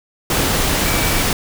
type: tone in noise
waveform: sine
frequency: 2302 Hz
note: D7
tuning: 35 cents flat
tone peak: -26 dBFS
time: 0.86-1.21 s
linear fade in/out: 2 ms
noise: pink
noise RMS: -17 dBFS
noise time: 0.3-1.33 s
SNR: -12 dB
effects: none